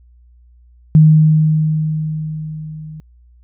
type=tone with level ramp; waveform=sine; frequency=155.56 Hz; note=D#3; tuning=in tune; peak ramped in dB=-3 to -29 dBFS; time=0.95-3 s; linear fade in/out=0 ms; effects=added 60 Hz sine -44 dBFS peak until 3.43 s